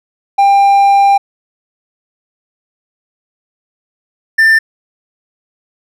triangle tone pair in turn, 796 / 1787 Hz, G5 / A6, +26 / +26 cents, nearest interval octave + major second, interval 1400 cents, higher second, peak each -3 dBFS, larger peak neither, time 0.38-1.18 / 4.38-4.59 s, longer first, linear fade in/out 10 ms, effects none

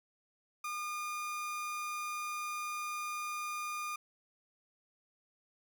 30% pulse tone, 1214 Hz, D#6, 43 cents flat, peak -34 dBFS, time 0.64-3.96 s, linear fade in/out 5 ms, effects none

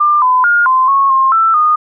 sine tone with pitch steps, 1194 / 1012 / 1420 / 1036 / 1098 / 1064 / 1330 / 1228 Hz, D6 / B5 / F6 / C6 / C#6 / C6 / E6 / D#6, +28 / +42 / +28 / -17 / -17 / +29 / +15 / -23 cents, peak -7 dBFS, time 0-1.76 s, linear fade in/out 10 ms, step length 220 ms, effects none

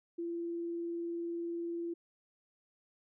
sine tone with vibrato, 340 Hz, F4, 46 cents flat, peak -35 dBFS, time 0.18-1.94 s, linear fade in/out 10 ms, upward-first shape square, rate 20 Hz, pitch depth 11 cents each way, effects none

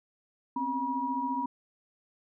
sine tone cluster, 255.8 / 270.3 / 963 Hz, C4 / C#4 / B5, -39 / -44 / -44 cents, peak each -37 / -35 / -30 dBFS, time 0.56-1.46 s, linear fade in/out 5 ms, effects none

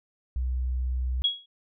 sine tone, 63 Hz, B1, 35 cents sharp, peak -25 dBFS, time 0.36-1.22 s, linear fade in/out 0 ms
sine tone with exponential decay, 3322 Hz, G#7, in tune, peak -17 dBFS, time 1.24-1.46 s, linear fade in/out 5 ms, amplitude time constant 46 ms
effects none

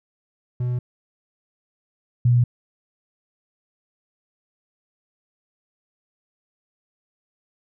triangle / sine tone pair in turn, 123.47 / 121.49 Hz, B2 / B2, 0 / -28 cents, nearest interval unison, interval 28 cents, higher first, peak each -19 / -13 dBFS, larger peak second, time 0.6-0.79 / 2.25-2.44 s, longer neither, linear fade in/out 5 ms, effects none

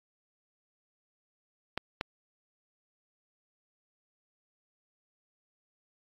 clicks, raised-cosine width 0.3 ms, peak -15 dBFS, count 2, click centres 1.776 / 2.011 s, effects AAC 48 kbps

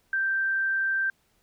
sine tone, 1568 Hz, G6, in tune, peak -23 dBFS, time 0.13-1.1 s, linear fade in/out 2 ms, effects pink hiss -68 dBFS RMS until 1.42 s

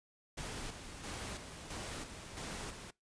pink noise with tremolo, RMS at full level -43 dBFS, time 0.37-2.91 s, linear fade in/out 10 ms, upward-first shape square, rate 1.5 Hz, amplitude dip 50%, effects noise-tail reverb RT60 0.2 s tail -23 dB re dry + resampled to 22050 Hz

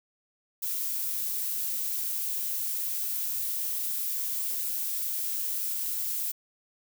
violet noise, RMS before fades -31 dBFS, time 0.62-6.32 s, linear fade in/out 10 ms, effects none

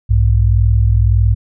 sine tone pair together, 61.24 / 103 Hz, B1 / G#2, -14 / -14 cents, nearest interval major sixth, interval 900 cents, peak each -11 dBFS, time 0.09-1.35 s, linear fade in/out 20 ms, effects none

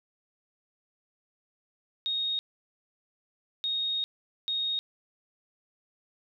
sine tone bursts at uneven times, 3729 Hz, A#7, in tune, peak -27 dBFS, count 3, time 2.06-2.39 / 3.64-4.04 / 4.48-4.79 s, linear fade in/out 0 ms, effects none

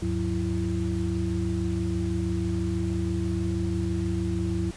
sine tone cluster, 76.8 / 103 / 181.3 / 334.5 Hz, D#2 / G#2 / F#3 / E4, -22 / -14 / -35 / +25 cents, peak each -30 dBFS, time 0.02-4.71 s, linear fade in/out 5 ms, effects pink hiss -45 dBFS RMS until 4.76 s + resampled to 22050 Hz

